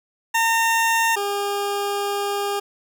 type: tone pair in turn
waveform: 20% pulse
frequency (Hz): 912 / 404.4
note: A#5 / G#4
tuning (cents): -38 / -46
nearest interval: octave + major second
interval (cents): 1408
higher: first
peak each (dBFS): -12 / -17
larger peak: first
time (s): 0.34-1.16 / 1.16-2.6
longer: second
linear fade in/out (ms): 10
effects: none